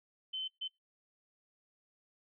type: tone bursts at uneven times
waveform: sine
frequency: 3066 Hz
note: G7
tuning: 39 cents flat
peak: -36 dBFS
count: 2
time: 0.33-0.48 / 0.61-0.68 s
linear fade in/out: 10 ms
effects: noise-tail reverb RT60 0.2 s tail -22 dB re dry